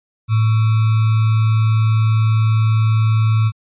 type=tone with sample-and-hold; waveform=sine; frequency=110 Hz; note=A2; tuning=in tune; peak=-11 dBFS; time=0.28-3.52 s; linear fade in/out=50 ms; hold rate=1225 Hz; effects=resampled to 8000 Hz